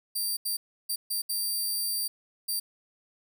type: tone bursts at uneven times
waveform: 10% pulse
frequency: 4699 Hz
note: D8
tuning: in tune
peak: -21 dBFS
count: 6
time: 0.15-0.37 / 0.45-0.57 / 0.89-0.96 / 1.1-1.22 / 1.29-2.08 / 2.48-2.6 s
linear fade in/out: 10 ms
effects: none